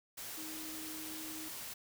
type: tone in noise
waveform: sine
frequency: 314.1 Hz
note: D#4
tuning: 16 cents sharp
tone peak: -47 dBFS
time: 0.37-1.49 s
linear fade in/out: 10 ms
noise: white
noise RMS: -45 dBFS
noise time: 0.17-1.74 s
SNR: -5 dB
effects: none